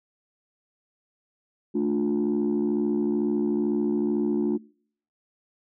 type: chord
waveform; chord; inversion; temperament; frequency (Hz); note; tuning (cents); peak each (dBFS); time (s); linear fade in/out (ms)
sine; D minor; second; equal with one note detuned; 220 / 293.7 / 355.9; A3 / D4 / F4; 0 / 0 / +33; -25; 1.74-4.58; 20
effects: noise-tail reverb RT60 0.6 s tail -26 dB re dry + tanh soft clip ceiling -17 dBFS